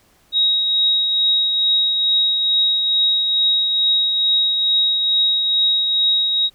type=tone with tremolo; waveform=sine; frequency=3794 Hz; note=A#7; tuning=30 cents sharp; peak=-12 dBFS; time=0.32-6.5 s; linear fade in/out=50 ms; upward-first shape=triangle; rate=2.3 Hz; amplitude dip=40%; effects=pink hiss -56 dBFS RMS until 6.54 s